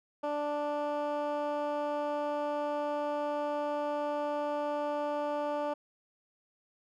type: tone with band-pass filter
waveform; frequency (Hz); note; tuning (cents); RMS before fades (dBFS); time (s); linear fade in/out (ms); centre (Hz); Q
15% pulse; 293.8; D4; +1; -33; 0.23-5.74; 10; 640; 1.3
effects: none